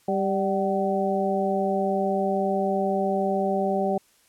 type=harmonic tone with a mistuned harmonic; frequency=196 Hz; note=G3; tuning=in tune; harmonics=1 / 2 / 3 / 4; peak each=-27 / -27 / -27 / -27 dBFS; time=0.08-3.98 s; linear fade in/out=5 ms; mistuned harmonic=4; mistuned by=-50 cents; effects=white hiss -61 dBFS RMS until 4.28 s + low-pass 12000 Hz 12 dB/octave